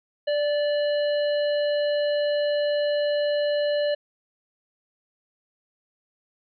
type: harmonic tone with a mistuned harmonic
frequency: 587.3 Hz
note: D5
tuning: in tune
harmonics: 1 / 3 / 5 / 7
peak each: -21 / -35 / -36 / -38 dBFS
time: 0.27-3.95 s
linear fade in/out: 10 ms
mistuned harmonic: 3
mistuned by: -21 cents
effects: none